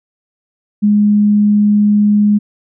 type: tone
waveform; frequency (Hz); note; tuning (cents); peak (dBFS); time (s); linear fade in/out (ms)
sine; 207.7; G#3; 0; -7; 0.82-2.39; 20
effects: none